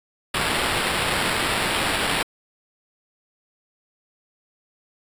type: noise with sample-and-hold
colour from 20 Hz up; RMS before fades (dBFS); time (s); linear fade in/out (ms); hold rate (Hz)
blue; -23; 0.34-2.23; 5; 6300
effects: resampled to 32000 Hz